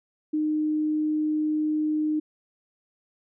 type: tone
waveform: sine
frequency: 306.4 Hz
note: D#4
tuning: 27 cents flat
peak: -22 dBFS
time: 0.33-2.2 s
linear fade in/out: 10 ms
effects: none